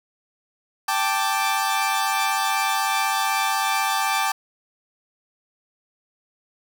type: chord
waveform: sawtooth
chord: G suspended second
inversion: none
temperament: equal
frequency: 784 / 880 / 1174.7 Hz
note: G5 / A5 / D6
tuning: 0 / 0 / 0 cents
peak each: -21 dBFS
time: 0.88-4.32 s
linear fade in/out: 5 ms
effects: none